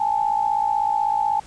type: tone pair together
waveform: sine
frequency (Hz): 820 / 876.1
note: G#5 / A5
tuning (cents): -22 / -8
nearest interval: minor second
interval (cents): 114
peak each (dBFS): -21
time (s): 0-1.4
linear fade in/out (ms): 5
effects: pink hiss -47 dBFS RMS until 1.46 s + resampled to 22050 Hz